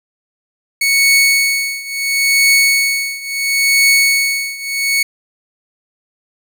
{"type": "tone with tremolo", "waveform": "sawtooth", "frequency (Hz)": 2217, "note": "C#7", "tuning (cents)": 0, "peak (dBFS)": -4, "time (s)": [0.81, 5.03], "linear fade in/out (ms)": 5, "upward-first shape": "triangle", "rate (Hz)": 0.73, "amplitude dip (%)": 90, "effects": []}